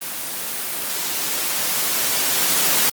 white noise with level ramp, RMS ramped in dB -28 to -17 dBFS, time 0.01-2.9 s, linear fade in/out 10 ms, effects high-pass 150 Hz 12 dB/octave + Opus 24 kbps

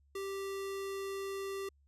square tone, 391.4 Hz, G4, 3 cents flat, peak -38 dBFS, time 0.15-1.69 s, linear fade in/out 5 ms, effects added 70 Hz sine -65 dBFS peak until 1.87 s + resampled to 32000 Hz

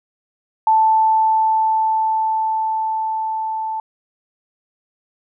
sine tone with level ramp, 880 Hz, A5, in tune, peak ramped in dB -10 to -21 dBFS, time 0.67-3.8 s, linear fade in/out 2 ms, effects none

